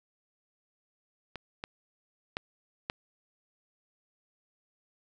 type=clicks; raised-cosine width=0.3 ms; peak=-23 / -20 / -16 / -15 dBFS; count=4; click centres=1.357 / 1.639 / 2.369 / 2.899 s; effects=none